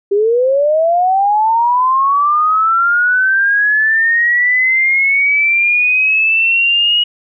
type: linear sweep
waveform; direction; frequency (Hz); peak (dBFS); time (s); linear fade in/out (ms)
sine; up; 391.4 to 2904; -9; 0.11-7.04; 10
effects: none